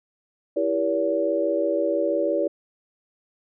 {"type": "chord", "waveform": "sine", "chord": "E diminished seventh", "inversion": "none", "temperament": "just", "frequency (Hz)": [329.6, 395.6, 474.7, 569.6], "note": ["E4", "G4", "Bb4", "Db5"], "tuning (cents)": [0, 16, 31, 47], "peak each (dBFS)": [-26, -28, -28, -23], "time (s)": [0.56, 2.48], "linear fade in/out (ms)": 10, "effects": []}